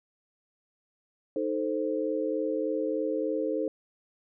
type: chord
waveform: sine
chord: A diminished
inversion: second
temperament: equal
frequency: 311.1 / 440 / 523.3 Hz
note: Eb4 / A4 / C5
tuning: 0 / 0 / 0 cents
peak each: -31 dBFS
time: 1.36-3.68 s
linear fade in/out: 2 ms
effects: none